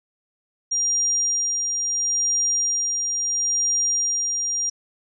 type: tone with tremolo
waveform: sine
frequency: 5700 Hz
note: F8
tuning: 34 cents sharp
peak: -18 dBFS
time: 0.71-4.7 s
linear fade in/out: 10 ms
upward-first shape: sine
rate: 0.74 Hz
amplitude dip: 35%
effects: none